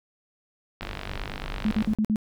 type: click train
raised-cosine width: 0.3 ms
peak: -17 dBFS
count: 52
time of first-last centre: 0.81-1.847 s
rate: 49.2 Hz
type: noise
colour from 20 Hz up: brown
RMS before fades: -36 dBFS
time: 0.82-1.95 s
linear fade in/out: 0 ms
type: tone bursts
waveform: sine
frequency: 215.2 Hz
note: A3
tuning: 38 cents flat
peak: -20 dBFS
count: 5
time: 1.65-2.159 s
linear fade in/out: 0 ms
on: 61 ms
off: 51 ms
effects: none